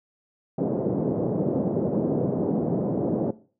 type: band-pass noise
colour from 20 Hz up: pink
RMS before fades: -25 dBFS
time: 0.58-3.31 s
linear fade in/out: 5 ms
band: 150 to 560 Hz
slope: 24 dB/octave
effects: noise-tail reverb RT60 0.4 s tail -18 dB re dry